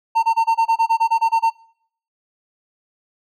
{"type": "tone bursts", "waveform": "triangle", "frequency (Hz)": 908, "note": "A#5", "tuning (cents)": -46, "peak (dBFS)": -10, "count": 13, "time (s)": [0.15, 1.504], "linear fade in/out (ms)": 20, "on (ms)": 82, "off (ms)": 24, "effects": ["noise-tail reverb RT60 0.6 s tail -22 dB re dry"]}